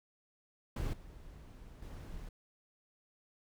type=noise with level steps; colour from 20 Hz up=brown; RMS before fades=-36 / -52 / -46 dBFS; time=0.76-2.29 s; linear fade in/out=5 ms; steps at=0.93 / 1.82 s; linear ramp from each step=5 ms; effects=none